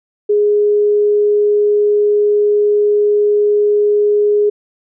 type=tone; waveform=sine; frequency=415.3 Hz; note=G#4; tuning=in tune; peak=-9 dBFS; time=0.29-4.5 s; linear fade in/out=10 ms; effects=none